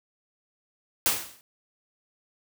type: noise with exponential decay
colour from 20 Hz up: white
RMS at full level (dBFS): -20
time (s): 1.06-1.41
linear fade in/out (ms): 0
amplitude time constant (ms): 76
effects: none